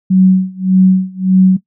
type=tone with tremolo; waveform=sine; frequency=187.2 Hz; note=F#3; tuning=20 cents sharp; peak=-3 dBFS; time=0.1-1.57 s; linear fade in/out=10 ms; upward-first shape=sine; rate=1.7 Hz; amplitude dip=95%; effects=noise-tail reverb RT60 0.1 s tail -17 dB re dry